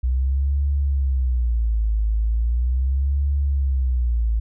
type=tone with vibrato; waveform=sine; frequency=61.5 Hz; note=B1; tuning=7 cents flat; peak=-17 dBFS; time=0.03-4.4 s; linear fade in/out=10 ms; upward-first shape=sine; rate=0.38 Hz; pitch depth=240 cents each way; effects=none